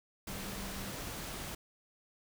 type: tone in noise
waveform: sine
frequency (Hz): 196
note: G3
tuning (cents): 0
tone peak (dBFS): -46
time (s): 0.28-0.91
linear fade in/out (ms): 5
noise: pink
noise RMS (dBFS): -42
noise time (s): 0.27-1.55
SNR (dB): -7
effects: none